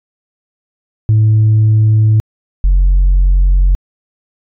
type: tone pair in turn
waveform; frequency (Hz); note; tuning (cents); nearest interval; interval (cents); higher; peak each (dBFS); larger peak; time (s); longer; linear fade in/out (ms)
sine; 108.5 / 45.52; A2 / F#1; -24 / -28; octave + minor third; 1504; first; -4; neither; 1.09-2.2 / 2.64-3.75; neither; 0
effects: tanh soft clip ceiling -4 dBFS